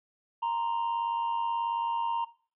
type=tone pair together; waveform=triangle; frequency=932.3 / 1030.8 Hz; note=A#5 / C6; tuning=0 / -26 cents; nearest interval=major second; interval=174 cents; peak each=-26 / -35 dBFS; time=0.42-2.25 s; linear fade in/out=10 ms; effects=noise-tail reverb RT60 0.4 s tail -18 dB re dry + resampled to 8000 Hz